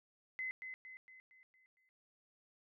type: tone with echo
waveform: sine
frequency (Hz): 2042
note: C7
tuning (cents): -43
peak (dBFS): -38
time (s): 0.39-0.51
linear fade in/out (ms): 0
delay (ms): 230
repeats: 6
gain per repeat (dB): -6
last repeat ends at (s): 1.89
effects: none